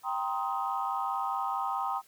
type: chord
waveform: sine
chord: C minor seventh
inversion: second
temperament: just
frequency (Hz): 784.9 / 941.9 / 1046.5 / 1255.8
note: G5 / Bb5 / C6 / Eb6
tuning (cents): +2 / +18 / 0 / +16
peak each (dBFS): -33 / -35 / -35 / -34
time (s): 0.03-2.02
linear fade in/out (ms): 50
effects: tanh soft clip ceiling -19 dBFS + white hiss -61 dBFS RMS until 2.07 s